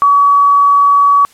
sine tone, 1135 Hz, C#6, 41 cents sharp, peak -5 dBFS, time 0.02-1.25 s, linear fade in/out 0 ms, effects white hiss -46 dBFS RMS until 1.33 s + low-pass 11000 Hz 12 dB/octave

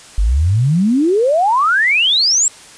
sine exponential sweep, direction up, 46.6 to 7800 Hz, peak -10 dBFS, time 0.18-2.48 s, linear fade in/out 0 ms, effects white hiss -39 dBFS RMS until 2.77 s + resampled to 22050 Hz

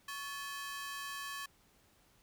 sawtooth ring-modulated tone, 1423 Hz, F6, 32 cents sharp, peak -34 dBFS, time 0.08-1.46 s, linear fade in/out 5 ms, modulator 307 Hz, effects pink hiss -68 dBFS RMS until 2.22 s

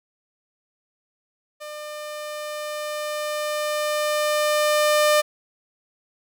sawtooth tone with level ramp, 600 Hz, D5, 37 cents sharp, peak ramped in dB -30 to -11 dBFS, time 1.6-5.22 s, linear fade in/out 20 ms, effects none

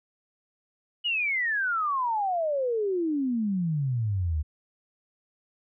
sine exponential sweep, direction down, 2960 to 72.4 Hz, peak -24 dBFS, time 1.04-4.43 s, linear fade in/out 20 ms, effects none

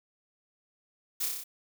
blue noise with echo, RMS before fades -31 dBFS, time 1.2-1.26 s, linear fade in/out 10 ms, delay 30 ms, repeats 6, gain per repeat -2 dB, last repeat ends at 1.44 s, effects none

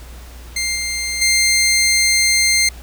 15% pulse tone with level steps, 2100 Hz, C7, 6 cents sharp, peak -12 / -14 / -6 dBFS, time 0.56-2.69 s, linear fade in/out 5 ms, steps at 0.75 / 1.21 s, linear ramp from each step 10 ms, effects added 60 Hz sine -34 dBFS peak until 2.82 s + pink hiss -42 dBFS RMS until 2.82 s

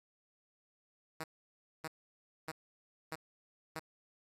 5% pulse tone bursts, 159.1 Hz, D#3, 39 cents sharp, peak -28 dBFS, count 5, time 1.2-3.795 s, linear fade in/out 5 ms, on 39 ms, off 600 ms, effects resampled to 32000 Hz + 11-bit

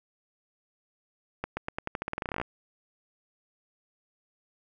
accelerating click train, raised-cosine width 0.5 ms, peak -16 dBFS, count 19, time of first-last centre 1.44-2.415 s, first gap 130 ms, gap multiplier 0.88, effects none

